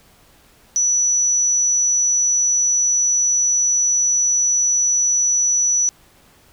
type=tone; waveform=sine; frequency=5920 Hz; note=F#8; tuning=in tune; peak=-14 dBFS; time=0.76-5.89 s; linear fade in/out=0 ms; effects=pink hiss -52 dBFS RMS until 6.52 s